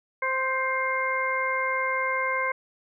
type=harmonic tone with a mistuned harmonic; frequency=523.3 Hz; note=C5; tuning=in tune; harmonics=1 / 2 / 3 / 4; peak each=-31 / -28 / -31 / -28 dBFS; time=0.22-2.52 s; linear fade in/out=5 ms; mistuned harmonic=4; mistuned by=+18 cents; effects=none